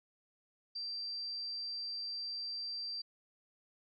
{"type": "tone", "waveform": "sine", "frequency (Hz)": 4699, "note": "D8", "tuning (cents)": 0, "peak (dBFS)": -38, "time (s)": [0.75, 3.02], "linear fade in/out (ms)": 10, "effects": []}